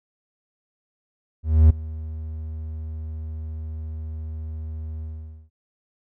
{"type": "tone with ADSR envelope", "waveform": "triangle", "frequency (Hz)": 78.6, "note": "D#2", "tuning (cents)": 18, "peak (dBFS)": -6, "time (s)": [1.43, 5.5], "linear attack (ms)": 270, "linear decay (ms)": 9, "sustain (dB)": -21, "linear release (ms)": 480, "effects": []}